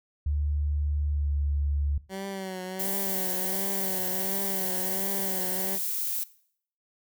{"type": "tone with pitch glide", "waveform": "sine", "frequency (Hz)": [73.4, 71.89], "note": ["D2", "D2"], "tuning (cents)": [0, -36], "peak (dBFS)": -24, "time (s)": [0.26, 1.98], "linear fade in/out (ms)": 5, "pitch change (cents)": -36, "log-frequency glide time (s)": [1.1, 1.31]}
{"type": "tone with vibrato", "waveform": "15% pulse", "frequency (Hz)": 190, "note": "F#3", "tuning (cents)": 46, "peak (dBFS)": -27, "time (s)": [2.09, 5.79], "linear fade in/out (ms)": 50, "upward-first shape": "triangle", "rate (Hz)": 1.4, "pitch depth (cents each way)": 64}
{"type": "noise", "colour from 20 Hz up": "violet", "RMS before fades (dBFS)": -30, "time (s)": [2.79, 6.24], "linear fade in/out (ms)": 10}
{"effects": ["noise-tail reverb RT60 0.6 s tail -19 dB re dry"]}